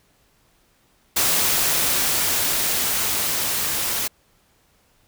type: noise with level ramp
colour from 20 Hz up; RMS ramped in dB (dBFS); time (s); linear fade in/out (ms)
white; -19 to -24; 1.16-4.08; 10
effects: pink hiss -61 dBFS RMS until 5.07 s